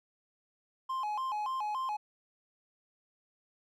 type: tone with vibrato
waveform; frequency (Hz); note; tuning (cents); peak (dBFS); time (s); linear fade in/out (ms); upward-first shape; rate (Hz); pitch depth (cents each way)
triangle; 940; A#5; +14; -30; 0.89-1.97; 10; square; 3.5; 190
effects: none